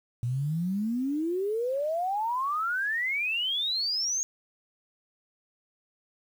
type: exponential sweep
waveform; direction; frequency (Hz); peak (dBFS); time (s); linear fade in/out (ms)
sine; up; 116.54 to 6645; -26; 0.23-4.23; 0
effects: 9-bit